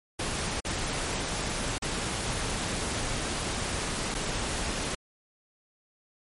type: noise with dropouts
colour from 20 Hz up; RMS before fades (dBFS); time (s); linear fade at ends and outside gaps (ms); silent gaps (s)
pink; -31; 0.19-4.95; 5; 0.604-0.648 / 1.783-1.821 / 4.144-4.148
effects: MP3 48 kbps